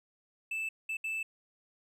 triangle tone bursts at uneven times, 2637 Hz, E7, in tune, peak -31 dBFS, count 3, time 0.51-0.69 / 0.89-0.97 / 1.04-1.23 s, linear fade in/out 5 ms, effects none

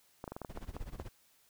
clicks, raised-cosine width 1 ms, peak -27 dBFS, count 9, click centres 0.241 / 0.278 / 0.32 / 0.365 / 0.417 / 0.448 / 0.574 / 0.766 / 0.999 s
brown noise with tremolo, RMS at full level -41 dBFS, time 0.49-1.09 s, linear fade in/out 10 ms, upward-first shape sine, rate 16 Hz, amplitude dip 90%
effects white hiss -68 dBFS RMS until 1.49 s

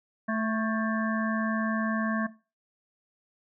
harmonic tone with a mistuned harmonic, 220 Hz, A3, in tune, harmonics 1 / 3 / 5 / 7 / 8, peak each -28 / -33 / -35 / -36 / -37 dBFS, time 0.28-2.27 s, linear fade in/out 10 ms, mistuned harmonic 7, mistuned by +61 cents, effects noise-tail reverb RT60 0.3 s tail -17 dB re dry

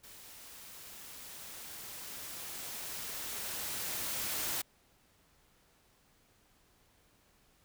white noise with level ramp, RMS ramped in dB -53 to -35 dBFS, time 0.03-4.62 s, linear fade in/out 10 ms, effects pink hiss -68 dBFS RMS until 7.64 s

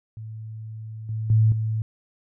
sine tone with level steps, 110 Hz, A2, in tune, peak -33 / -25 / -14 / -22 dBFS, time 0.17-1.82 s, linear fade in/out 0 ms, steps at 1.09 / 1.3 / 1.52 s, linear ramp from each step 2 ms, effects none

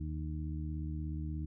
harmonic tone, 76.8 Hz, D#2, 22 cents flat, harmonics 1 / 2 / 3 / 4, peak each -37 / -41 / -49 / -45 dBFS, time 0-1.46 s, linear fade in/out 10 ms, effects none

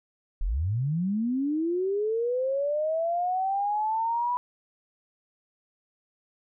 sine linear sweep, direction up, 30.87 to 987.8 Hz, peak -24 dBFS, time 0.41-4.37 s, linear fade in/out 0 ms, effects none

